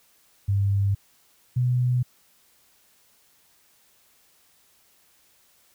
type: tone pair in turn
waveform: sine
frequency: 99.4 / 124.55 Hz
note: G2 / B2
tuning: +25 / +15 cents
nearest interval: major third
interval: 390 cents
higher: second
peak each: -19 dBFS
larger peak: neither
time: 0.48-0.95 / 1.56-2.03 s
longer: neither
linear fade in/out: 10 ms
effects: white hiss -61 dBFS RMS until 5.74 s